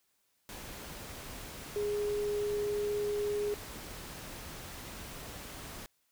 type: tone in noise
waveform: sine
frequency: 413.7 Hz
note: G#4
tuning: 7 cents flat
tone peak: -30 dBFS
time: 1.76-3.54 s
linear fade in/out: 0 ms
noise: pink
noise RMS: -45 dBFS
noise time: 0.49-5.86 s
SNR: +12 dB
effects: white hiss -75 dBFS RMS until 6.11 s